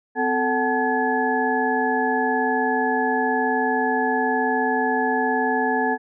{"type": "tone cluster", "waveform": "sine", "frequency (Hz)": [256.1, 440.5, 751, 870, 1697], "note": ["C4", "A4", "F#5", "A5", "G#6"], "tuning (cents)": [-37, 2, 26, -20, 37], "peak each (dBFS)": -25, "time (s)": [0.15, 5.98], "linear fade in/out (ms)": 50, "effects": []}